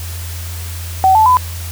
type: tone with pitch steps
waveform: sine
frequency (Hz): 761 / 874.2 / 1004.1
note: F#5 / A5 / B5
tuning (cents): +48 / -11 / +28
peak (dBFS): -6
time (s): 1.04-1.37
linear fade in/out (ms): 0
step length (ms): 110
effects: added 85 Hz sine -23 dBFS peak until 1.71 s + white hiss -31 dBFS RMS until 1.71 s